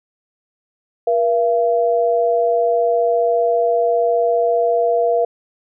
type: tone pair together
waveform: sine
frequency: 477.8 / 678.7 Hz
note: A#4 / F5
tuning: +43 / -50 cents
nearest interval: tritone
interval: 607 cents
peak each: -16 dBFS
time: 1.07-5.25 s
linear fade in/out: 5 ms
effects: none